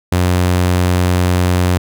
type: tone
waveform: sawtooth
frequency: 90 Hz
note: F#2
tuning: 47 cents flat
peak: -7 dBFS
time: 0.12-1.78 s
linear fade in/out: 5 ms
effects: none